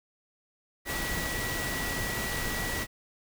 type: tone in noise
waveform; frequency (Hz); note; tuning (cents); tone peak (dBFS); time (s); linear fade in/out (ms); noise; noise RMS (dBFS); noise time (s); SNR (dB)
sine; 1938; B6; -33; -35; 0.85-2.87; 50; pink; -33; 0.85-2.87; -5
effects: none